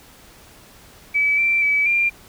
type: tone with pitch steps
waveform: sine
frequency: 2294 / 2346 / 2292 / 2386 Hz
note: D7 / D7 / D7 / D7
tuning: -41 / -2 / -43 / +27 cents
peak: -15 dBFS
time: 1.14-2.1 s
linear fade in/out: 20 ms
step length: 240 ms
effects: pink hiss -47 dBFS RMS until 2.28 s